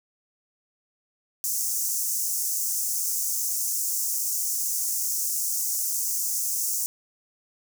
pink high-pass noise, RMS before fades -27 dBFS, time 1.44-6.86 s, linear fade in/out 0 ms, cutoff 5800 Hz, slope 48 dB/octave, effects none

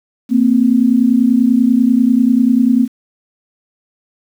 sine tone pair together, 230 / 260.2 Hz, A#3 / C4, -23 / -9 cents, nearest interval major second, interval 214 cents, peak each -11 dBFS, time 0.29-2.88 s, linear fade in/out 50 ms, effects 7-bit

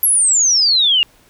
sine exponential sweep, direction down, 11660 to 2771 Hz, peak -10 dBFS, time 0.03-1.03 s, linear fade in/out 0 ms, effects pink hiss -51 dBFS RMS until 1.29 s

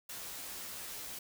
white noise with comb filter, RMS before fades -44 dBFS, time 0.09-1.19 s, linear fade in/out 5 ms, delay 13 ms, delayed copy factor -0.65, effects none

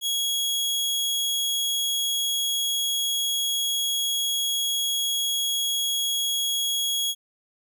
sawtooth tone, 3322 Hz, G#7, in tune, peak -20 dBFS, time 0.01-7.15 s, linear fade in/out 50 ms, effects none

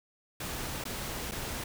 pink noise with dropouts, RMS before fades -37 dBFS, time 0.4-1.64 s, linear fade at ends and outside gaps 5 ms, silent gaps 0.84-0.852 / 1.313-1.318 s, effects none

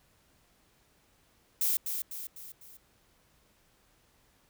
violet noise with echo, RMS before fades -28 dBFS, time 1.61-1.77 s, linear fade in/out 2 ms, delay 250 ms, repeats 4, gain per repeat -6 dB, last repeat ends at 2.77 s, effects pink hiss -67 dBFS RMS until 4.49 s

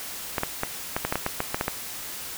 clicks, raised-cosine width 0.5 ms, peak -9 dBFS, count 12, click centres 0.382 / 0.434 / 0.634 / 0.965 / 1.05 / 1.125 / 1.156 / 1.264 / 1.404 / 1.545 / 1.611 / 1.681 s, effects white hiss -36 dBFS RMS until 2.37 s

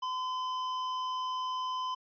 sine tone with tanh clipping, 1020 Hz, C6, 44 cents flat, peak -34 dBFS, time 0.02-1.95 s, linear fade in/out 10 ms, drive 17 dB, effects resampled to 11025 Hz

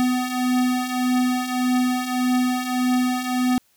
square beating tone pair, 250 / 251.7 Hz, B3 / B3, +21 / +33 cents, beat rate 1.7 Hz, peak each -26 / -21 dBFS, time 0-3.58 s, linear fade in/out 0 ms, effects white hiss -62 dBFS RMS until 3.76 s

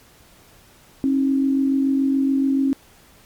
sine tone pair together, 270 / 317 Hz, C#4 / D#4, -45 / +32 cents, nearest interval minor third, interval 277 cents, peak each -16 / -26 dBFS, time 1.04-2.73 s, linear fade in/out 0 ms, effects pink hiss -51 dBFS RMS until 3.25 s + MP3 96 kbps

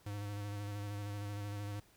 square tone with vibrato, 102.4 Hz, G#2, 24 cents flat, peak -40 dBFS, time 0.06-1.8 s, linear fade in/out 5 ms, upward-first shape square, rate 13 Hz, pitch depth 20 cents each way, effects pink hiss -66 dBFS RMS until 1.96 s

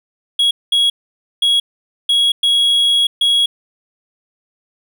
triangle tone bursts at uneven times, 3322 Hz, G#7, in tune, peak -9 dBFS, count 6, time 0.39-0.51 / 0.72-0.9 / 1.42-1.6 / 2.09-2.32 / 2.43-3.07 / 3.21-3.46 s, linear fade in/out 5 ms, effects none

